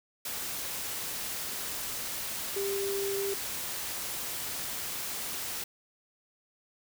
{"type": "tone in noise", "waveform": "sine", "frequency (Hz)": 396.2, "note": "G4", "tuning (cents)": 18, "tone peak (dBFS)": -30, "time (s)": [2.56, 3.34], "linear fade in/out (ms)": 5, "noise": "white", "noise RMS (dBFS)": -36, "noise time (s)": [0.25, 5.64], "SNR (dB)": 3, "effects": []}